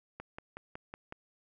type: click train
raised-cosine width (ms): 0.5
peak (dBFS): -27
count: 6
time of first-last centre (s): 0.2-1.124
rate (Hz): 5.41
effects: none